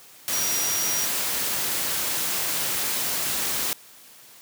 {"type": "tone in noise", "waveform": "sine", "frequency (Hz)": 5740, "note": "F8", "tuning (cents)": 47, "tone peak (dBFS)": -26, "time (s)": [0.33, 1.05], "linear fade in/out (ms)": 0, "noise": "white", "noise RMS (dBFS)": -26, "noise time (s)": [0.28, 3.73], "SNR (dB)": -3, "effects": ["white hiss -49 dBFS RMS until 4.41 s", "high-pass 100 Hz 12 dB/octave"]}